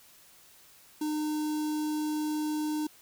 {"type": "tone with notch filter", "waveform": "square", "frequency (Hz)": 304.5, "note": "D#4", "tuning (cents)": -37, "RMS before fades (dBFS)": -31, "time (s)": [1.01, 2.87], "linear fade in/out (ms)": 5, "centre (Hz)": 2000, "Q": 0.62, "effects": ["white hiss -57 dBFS RMS until 3.01 s"]}